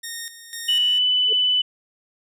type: tone with tremolo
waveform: 10% pulse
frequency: 1847 Hz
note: A#6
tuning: 16 cents flat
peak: -21 dBFS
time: 0.03-0.99 s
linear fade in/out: 10 ms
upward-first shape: square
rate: 2 Hz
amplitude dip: 70%
type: tone with pitch glide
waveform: sine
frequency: 2960 to 2994 Hz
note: F#7 to F#7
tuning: 0 to +20 cents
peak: -16 dBFS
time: 0.68-1.62 s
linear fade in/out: 10 ms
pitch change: +20 cents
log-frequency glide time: 0.83-1.05 s
type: tone with exponential growth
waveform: sine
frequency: 440 Hz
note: A4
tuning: in tune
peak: -24 dBFS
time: 1.25-1.33 s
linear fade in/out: 5 ms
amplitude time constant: 16 ms
effects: none